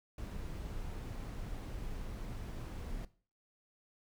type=noise; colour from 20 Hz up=brown; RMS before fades=-42 dBFS; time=0.18-3.05 s; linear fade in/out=2 ms; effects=noise-tail reverb RT60 0.4 s tail -18 dB re dry